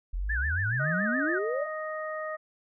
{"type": "exponential sweep", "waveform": "sine", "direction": "up", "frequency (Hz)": [40.4, 640], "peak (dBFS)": -28, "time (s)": [0.13, 1.67], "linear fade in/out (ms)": 10}
{"type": "tone with vibrato", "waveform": "sine", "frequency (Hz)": 1611, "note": "G6", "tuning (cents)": 47, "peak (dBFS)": -28, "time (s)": [0.29, 1.39], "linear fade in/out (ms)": 10, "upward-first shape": "sine", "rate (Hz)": 7.1, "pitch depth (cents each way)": 180}
{"type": "harmonic tone", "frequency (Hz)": 622.3, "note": "D#5", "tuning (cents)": 0, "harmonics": [1, 2, 3], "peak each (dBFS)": [-34, -37, -39], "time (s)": [0.79, 2.37], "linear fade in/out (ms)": 20}
{"effects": []}